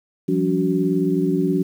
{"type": "tone cluster", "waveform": "sine", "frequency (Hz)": [172.4, 191.2, 284.7, 373.7], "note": ["F3", "G3", "C#4", "F#4"], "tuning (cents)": [-22, -43, 46, 17], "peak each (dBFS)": [-22, -25, -21, -22], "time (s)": [0.28, 1.63], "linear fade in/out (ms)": 10, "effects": ["8-bit"]}